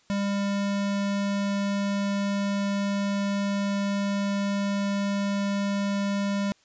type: tone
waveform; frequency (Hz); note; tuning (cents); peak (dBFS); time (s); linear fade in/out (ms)
square; 200.1; G3; +36; -25; 0.1-6.52; 0
effects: white hiss -62 dBFS RMS until 6.64 s + resampled to 16000 Hz